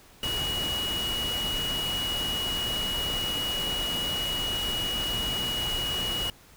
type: tone in noise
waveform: sine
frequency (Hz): 2910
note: F#7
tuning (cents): -29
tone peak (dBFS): -28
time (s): 0.23-6.3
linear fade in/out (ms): 2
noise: pink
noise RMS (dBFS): -34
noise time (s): 0.23-6.3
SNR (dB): +3
effects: pink hiss -54 dBFS RMS until 6.56 s